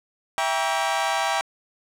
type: chord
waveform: sawtooth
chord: E diminished seventh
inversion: none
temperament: just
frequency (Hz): 659.3 / 791.1 / 949.3 / 1139.2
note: E5 / G5 / Bb5 / Db6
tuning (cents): 0 / +16 / +31 / +47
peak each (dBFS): -24 / -21 / -24 / -26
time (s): 0.38-1.41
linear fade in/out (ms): 0
effects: low-pass 8000 Hz 12 dB/octave + 8-bit